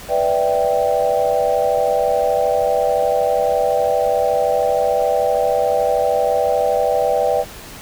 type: chord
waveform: sine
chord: E minor seventh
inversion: second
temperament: equal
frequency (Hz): 493.9 / 587.3 / 659.3 / 784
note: B4 / D5 / E5 / G5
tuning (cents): 0 / 0 / 0 / 0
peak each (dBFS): -19 / -19 / -21 / -20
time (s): 0.08-7.45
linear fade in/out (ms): 50
effects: pink hiss -36 dBFS RMS until 7.81 s